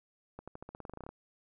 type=accelerating click train; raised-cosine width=1 ms; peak=-30 dBFS; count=15; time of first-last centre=0.39-1.09 s; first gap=86 ms; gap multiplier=0.91; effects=none